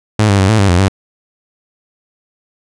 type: tone with pitch steps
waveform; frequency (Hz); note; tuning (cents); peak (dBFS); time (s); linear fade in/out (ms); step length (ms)
sawtooth; 107.1 / 99.6 / 95.6 / 109.9 / 98.8 / 87.7 / 96.7; A2 / G2 / G2 / A2 / G2 / F2 / G2; -46 / +28 / -43 / -2 / +14 / +8 / -23; -4; 0.19-0.883; 5; 99
effects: resampled to 22050 Hz